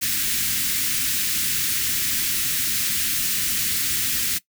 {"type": "band-stop noise", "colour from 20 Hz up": "white", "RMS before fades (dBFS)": -23, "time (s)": [0.01, 4.39], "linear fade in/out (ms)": 20, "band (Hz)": [300, 1600], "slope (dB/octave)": 24, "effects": ["noise-tail reverb RT60 0.1 s tail -19 dB re dry"]}